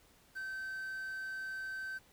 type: tone with quantisation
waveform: triangle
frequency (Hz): 1545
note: G6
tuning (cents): -26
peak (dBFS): -37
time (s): 0.35-1.99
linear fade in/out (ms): 20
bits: 10
effects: pink hiss -65 dBFS RMS until 2.12 s